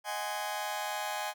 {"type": "chord", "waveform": "sawtooth", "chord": "Ab dominant seventh", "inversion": "second", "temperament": "just", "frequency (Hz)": [623, 747.5, 830.6, 1038.3], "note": ["Eb5", "Gb5", "Ab5", "C6"], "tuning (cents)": [2, 17, 0, -14], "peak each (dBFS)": [-37, -37, -32, -38], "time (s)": [0.04, 1.34], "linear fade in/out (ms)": 50, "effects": []}